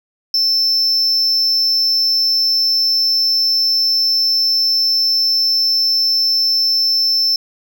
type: tone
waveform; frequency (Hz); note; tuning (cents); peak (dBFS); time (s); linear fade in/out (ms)
triangle; 5320; E8; +15; -11; 0.34-7.36; 2
effects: none